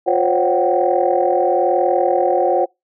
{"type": "tone cluster", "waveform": "sine", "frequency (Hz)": [355.3, 518, 559, 732, 772], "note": ["F4", "C5", "C#5", "F#5", "G5"], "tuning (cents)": [30, -17, 14, -19, -27], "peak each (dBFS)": -19, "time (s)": [0.06, 2.66], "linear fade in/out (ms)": 20, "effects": ["noise-tail reverb RT60 0.2 s tail -26 dB re dry", "tanh soft clip ceiling -3 dBFS"]}